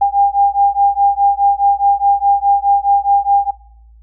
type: beating tone pair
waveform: sine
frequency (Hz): 800 / 804.8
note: G5 / G5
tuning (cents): +35 / +45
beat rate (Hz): 4.8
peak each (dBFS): -13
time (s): 0.01-3.51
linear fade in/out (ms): 10
effects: noise-tail reverb RT60 0.8 s tail -24 dB re dry + added 56 Hz sine -40 dBFS peak until 4.02 s